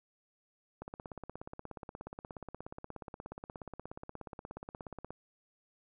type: click train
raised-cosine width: 1 ms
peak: -29 dBFS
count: 73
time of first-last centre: 0.82-5.106 s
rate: 16.8 Hz
effects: none